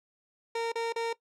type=tone bursts; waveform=30% pulse; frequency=460.7 Hz; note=A#4; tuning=20 cents flat; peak=-26 dBFS; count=3; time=0.55-1.13 s; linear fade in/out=5 ms; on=170 ms; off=35 ms; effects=noise-tail reverb RT60 0.1 s tail -19 dB re dry + low-pass 6000 Hz 12 dB/octave